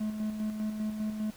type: tone with tremolo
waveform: triangle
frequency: 214.5 Hz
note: A3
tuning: 44 cents flat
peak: -27 dBFS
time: 0-1.31 s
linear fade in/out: 10 ms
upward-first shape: square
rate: 5 Hz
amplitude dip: 45%
effects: pink hiss -53 dBFS RMS until 1.36 s